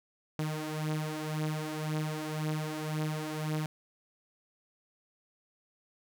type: beating tone pair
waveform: sawtooth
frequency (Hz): 153.8 / 155.7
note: D#3 / D#3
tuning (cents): -20 / +2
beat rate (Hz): 1.9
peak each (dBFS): -30 / -33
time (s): 0.39-3.66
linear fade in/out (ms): 0
effects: none